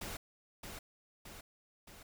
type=noise with echo; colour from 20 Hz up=pink; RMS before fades=-43 dBFS; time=0.01-0.17 s; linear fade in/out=5 ms; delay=620 ms; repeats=3; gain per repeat=-4 dB; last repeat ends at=2.03 s; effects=none